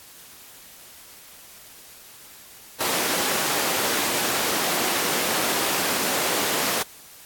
pink high-pass noise, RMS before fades -24 dBFS, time 2.8-6.83 s, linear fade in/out 10 ms, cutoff 320 Hz, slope 12 dB/octave, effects white hiss -46 dBFS RMS until 7.25 s + AAC 64 kbps

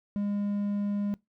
triangle tone, 203.7 Hz, G#3, 33 cents flat, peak -25 dBFS, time 0.16-1.14 s, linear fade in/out 0 ms, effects noise-tail reverb RT60 0.2 s tail -23 dB re dry

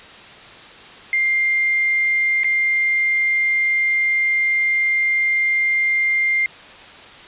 sine tone with dropouts, 2100 Hz, C7, 6 cents sharp, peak -15 dBFS, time 1.13-6.46 s, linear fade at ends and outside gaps 1 ms, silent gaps 2.434-2.444 s, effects white hiss -40 dBFS RMS until 7.27 s + resampled to 8000 Hz

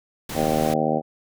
pink noise, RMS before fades -32 dBFS, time 0.29-0.74 s, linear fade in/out 5 ms
harmonic tone, 77.6 Hz, D#2, 4 cents flat, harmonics 2 / 3 / 4 / 5 / 6 / 7 / 8 / 9 / 10, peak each -29 / -26 / -29 / -31 / -29 / -26 / -28 / -31 / -26 dBFS, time 0.34-1.02 s, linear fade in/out 50 ms
effects none

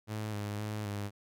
sawtooth tone with pitch steps, 107.5 / 103.4 / 106.4 / 102 Hz, A2 / G#2 / G#2 / G#2, -40 / -7 / +42 / -31 cents, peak -31 dBFS, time 0.07-1.11 s, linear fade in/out 50 ms, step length 260 ms, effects none

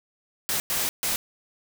white noise bursts at uneven times, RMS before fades -26 dBFS, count 3, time 0.49-0.6 / 0.7-0.89 / 1.03-1.16 s, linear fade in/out 0 ms, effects none

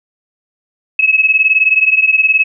sine beating tone pair, 2571 / 2590 Hz, E7 / E7, -44 / -31 cents, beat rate 19 Hz, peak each -10 / -12 dBFS, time 0.99-2.44 s, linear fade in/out 5 ms, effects none

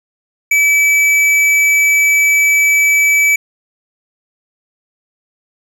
triangle tone with tanh clipping, 2300 Hz, D7, 37 cents flat, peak -10 dBFS, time 0.51-3.36 s, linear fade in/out 5 ms, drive 17 dB, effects none

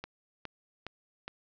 click train, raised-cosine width 0.3 ms, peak -23 dBFS, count 4, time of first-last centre 0.04-1.28 s, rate 2.42 Hz, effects resampled to 16000 Hz + 10-bit

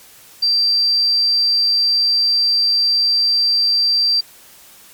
sine tone, 4699 Hz, D8, in tune, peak -12 dBFS, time 0.42-4.21 s, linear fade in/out 10 ms, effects white hiss -44 dBFS RMS until 4.93 s + MP3 96 kbps

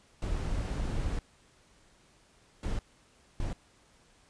brown noise bursts at uneven times, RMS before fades -32 dBFS, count 3, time 0.22-1.19 / 2.63-2.79 / 3.4-3.53 s, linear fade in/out 2 ms, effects pink hiss -63 dBFS RMS until 4.29 s + resampled to 22050 Hz

